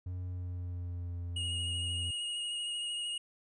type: tone with pitch glide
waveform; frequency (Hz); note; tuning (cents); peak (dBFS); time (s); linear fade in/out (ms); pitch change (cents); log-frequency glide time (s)
triangle; 90.4 to 87.02; F#2 to F2; -40 to -6; -34; 0.06-2.11; 5; -66; 0.17-1.18
type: tone with vibrato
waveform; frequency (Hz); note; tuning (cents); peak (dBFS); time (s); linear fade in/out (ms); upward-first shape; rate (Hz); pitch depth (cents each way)
square; 2873; F7; +48; -35; 1.36-3.18; 5; triangle; 13; 22
effects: resampled to 22050 Hz